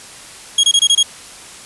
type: tone bursts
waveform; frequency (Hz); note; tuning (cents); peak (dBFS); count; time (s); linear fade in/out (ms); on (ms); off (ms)
sawtooth; 3285; G#7; -20; -5; 6; 0.58-1.03; 5; 55; 24
effects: white hiss -36 dBFS RMS until 1.65 s + resampled to 24000 Hz